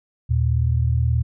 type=tone pair together; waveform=sine; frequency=79.3 / 118.27 Hz; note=D#2 / A#2; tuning=+33 / +25 cents; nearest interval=perfect fifth; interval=692 cents; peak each=-19 dBFS; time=0.29-1.23 s; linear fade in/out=20 ms; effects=none